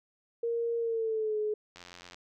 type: tone with pitch glide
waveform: sine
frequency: 466.2 to 425 Hz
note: A#4 to G#4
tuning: 0 to +40 cents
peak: -28 dBFS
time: 0.43-1.54 s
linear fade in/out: 5 ms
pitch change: -160 cents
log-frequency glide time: 0.78-1.38 s
type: click train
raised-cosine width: 0.2 ms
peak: -30 dBFS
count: 35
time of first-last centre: 1.76-2.145 s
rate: 88.4 Hz
effects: none